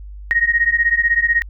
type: beating tone pair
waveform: sine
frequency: 1864.7 / 1880.7 Hz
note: A#6 / A#6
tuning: 0 / +15 cents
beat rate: 16 Hz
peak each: -16 dBFS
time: 0.31-1.42 s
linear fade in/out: 0 ms
effects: added 50 Hz sine -31 dBFS peak until 1.49 s